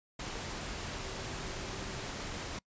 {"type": "tone in noise", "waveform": "sine", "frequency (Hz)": 384.4, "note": "G4", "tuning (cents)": -34, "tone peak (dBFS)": -50, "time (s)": [0.94, 2.05], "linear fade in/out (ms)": 5, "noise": "pink", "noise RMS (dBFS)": -40, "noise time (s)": [0.19, 2.59], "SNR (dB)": -13, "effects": ["noise-tail reverb RT60 0.1 s tail -26 dB re dry", "resampled to 16000 Hz"]}